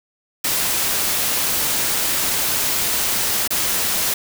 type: noise with dropouts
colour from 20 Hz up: white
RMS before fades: -20 dBFS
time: 0.44-4.14 s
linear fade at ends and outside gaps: 5 ms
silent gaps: 3.477-3.505 s
effects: none